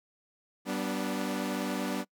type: tone cluster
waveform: sawtooth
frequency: 192.4 / 245.6 / 293.5 Hz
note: G3 / B3 / D4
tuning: -32 / -9 / -1 cents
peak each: -31 dBFS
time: 0.65-2.05 s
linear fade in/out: 50 ms
effects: noise-tail reverb RT60 0.1 s tail -25 dB re dry

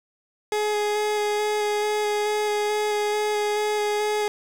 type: tone with vibrato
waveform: 30% pulse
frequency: 419.6 Hz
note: G#4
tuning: 18 cents sharp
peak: -19 dBFS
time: 0.52-4.28 s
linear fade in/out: 2 ms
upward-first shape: square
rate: 2.3 Hz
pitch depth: 9 cents each way
effects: low-pass 10000 Hz 12 dB/octave + 8-bit

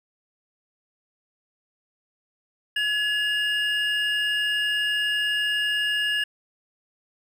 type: tone pair together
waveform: triangle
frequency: 1690 / 2842 Hz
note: G#6 / F7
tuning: +30 / +30 cents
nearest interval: major sixth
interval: 900 cents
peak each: -23 dBFS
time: 2.76-6.24 s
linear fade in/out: 5 ms
effects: none

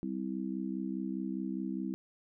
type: harmonic tone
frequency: 64.9 Hz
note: C2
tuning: 13 cents flat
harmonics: 3 / 4 / 5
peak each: -37 / -38 / -39 dBFS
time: 0.03-1.94 s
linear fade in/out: 0 ms
effects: none

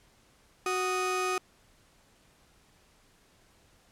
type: tone pair together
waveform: 30% pulse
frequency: 370 / 1243 Hz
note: F#4 / D#6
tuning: 0 / -2 cents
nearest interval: octave + major sixth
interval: 2098 cents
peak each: -28 dBFS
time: 0.66-1.38 s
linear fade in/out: 2 ms
effects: pink hiss -63 dBFS RMS until 3.91 s + low-pass 11000 Hz 12 dB/octave

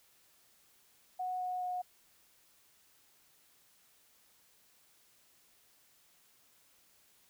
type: tone with pitch steps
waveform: sine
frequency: 735 / 730.3 / 725.7 Hz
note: F#5 / F#5 / F#5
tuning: -12 / -23 / -34 cents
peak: -34 dBFS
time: 1.19-1.82 s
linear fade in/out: 10 ms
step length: 210 ms
effects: white hiss -67 dBFS RMS until 7.29 s

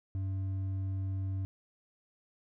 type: tone with hard clipping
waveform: sine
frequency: 95.9 Hz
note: G2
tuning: 37 cents flat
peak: -33 dBFS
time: 0.15-1.45 s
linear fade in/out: 0 ms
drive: 4 dB
effects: none

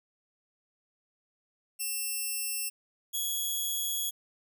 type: tone pair in turn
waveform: 5% pulse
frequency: 2700 / 3345 Hz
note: E7 / G#7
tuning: +41 / +12 cents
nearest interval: major third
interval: 371 cents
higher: second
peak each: -22 dBFS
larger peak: neither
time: 1.79-2.7 / 3.13-4.11 s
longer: second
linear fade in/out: 20 ms
effects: none

